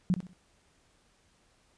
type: tone with echo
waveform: sine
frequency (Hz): 181.4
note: F#3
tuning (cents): -34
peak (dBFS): -22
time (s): 0.1-0.14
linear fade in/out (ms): 0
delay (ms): 64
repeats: 3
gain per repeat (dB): -10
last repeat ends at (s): 0.332
effects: pink hiss -67 dBFS RMS until 1.77 s + resampled to 22050 Hz